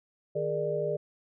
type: tone cluster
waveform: sine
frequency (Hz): 154.3 / 415.9 / 469 / 596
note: D#3 / G#4 / A#4 / D5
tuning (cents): -14 / +2 / +11 / +25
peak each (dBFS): -37 / -32 / -34 / -31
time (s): 0.35-0.97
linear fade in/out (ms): 10
effects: none